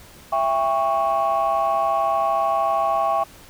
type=chord; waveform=sine; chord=C# diminished; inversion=first; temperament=just; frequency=665.2 / 798.3 / 1108.7 Hz; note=E5 / G5 / C#6; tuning=+16 / +31 / 0 cents; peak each=-21 dBFS; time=0.32-3.24 s; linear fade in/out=10 ms; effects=tanh soft clip ceiling -12 dBFS + pink hiss -46 dBFS RMS until 3.49 s